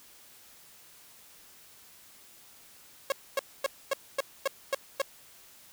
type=tone bursts; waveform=sawtooth; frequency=547 Hz; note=C#5; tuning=23 cents flat; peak=-21 dBFS; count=8; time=3.1-5.018 s; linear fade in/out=2 ms; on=21 ms; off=250 ms; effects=white hiss -55 dBFS RMS until 5.72 s